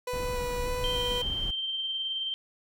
30% pulse tone with vibrato, 493.9 Hz, B4, in tune, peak -28 dBFS, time 0.07-1.22 s, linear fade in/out 5 ms, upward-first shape square, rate 1.7 Hz, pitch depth 10 cents each way
brown noise, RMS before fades -35 dBFS, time 0.13-1.51 s, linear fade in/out 5 ms
sine tone with tremolo, 3136 Hz, G7, in tune, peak -28 dBFS, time 0.84-2.34 s, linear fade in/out 0 ms, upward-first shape sine, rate 19 Hz, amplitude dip 30%
effects none

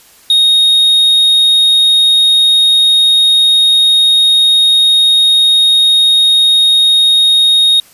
triangle tone, 3729 Hz, A#7, in tune, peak -4 dBFS, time 0.3-7.8 s, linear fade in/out 2 ms, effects white hiss -43 dBFS RMS until 7.93 s + resampled to 32000 Hz

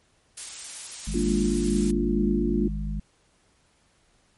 blue noise, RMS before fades -34 dBFS, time 0.37-1.91 s, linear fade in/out 5 ms
harmonic tone, 51.6 Hz, G#1, 10 cents flat, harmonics 1 / 3 / 4, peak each -28 / -34 / -34 dBFS, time 1.07-3 s, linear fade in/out 5 ms
sine chord, Bb dominant seventh, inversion third, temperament equal with one note detuned, 204.1 / 233.1 / 293.7 / 349.2 Hz, Ab3 / Bb3 / D4 / F4, -30 / 0 / 0 / 0 cents, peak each -26 / -27 / -29 / -27 dBFS, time 1.14-2.68 s, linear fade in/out 5 ms
effects pink hiss -64 dBFS RMS until 4.37 s + MP3 48 kbps

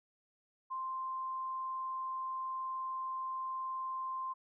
sine tone, 1046.5 Hz, C6, in tune, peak -36 dBFS, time 0.7-4.34 s, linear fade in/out 20 ms, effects none

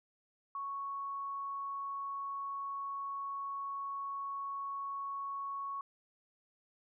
sine tone, 1108.7 Hz, C#6, in tune, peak -37 dBFS, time 0.55-5.81 s, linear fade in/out 2 ms, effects none

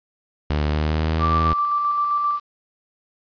sawtooth tone with pitch glide, 74.5 to 80.77 Hz, D2 to E2, +25 to -35 cents, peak -15 dBFS, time 0.5-1.53 s, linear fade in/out 0 ms, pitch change +140 cents, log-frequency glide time 0.63-1.22 s
sine tone with tremolo, 1171 Hz, D6, 5 cents flat, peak -17 dBFS, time 1.19-2.4 s, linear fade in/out 50 ms, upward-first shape square, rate 7.6 Hz, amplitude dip 25%
effects resampled to 11025 Hz + 8-bit

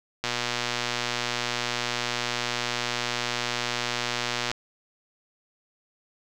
click train, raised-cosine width 0.2 ms, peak -9 dBFS, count 514, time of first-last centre 0.24-4.515 s, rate 120 Hz, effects none

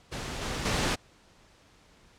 pink noise with level steps, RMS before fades -36 / -33 / -27 dBFS, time 0.11-0.96 s, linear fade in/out 20 ms, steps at 0.41 / 0.65 s, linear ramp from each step 5 ms, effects pink hiss -59 dBFS RMS until 2.18 s + low-pass 7000 Hz 12 dB/octave

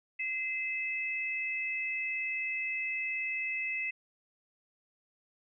sine tone pair together, 2061 / 2600 Hz, C7 / E7, -27 / -24 cents, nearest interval major third, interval 403 cents, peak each -35 / -34 dBFS, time 0.19-3.91 s, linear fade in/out 10 ms, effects none

